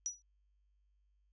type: tone with exponential decay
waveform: sine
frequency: 5860 Hz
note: F#8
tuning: 18 cents flat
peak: -31 dBFS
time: 0.06-0.22 s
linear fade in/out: 0 ms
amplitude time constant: 34 ms
effects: added 50 Hz sine -70 dBFS peak until 1.32 s + resampled to 16000 Hz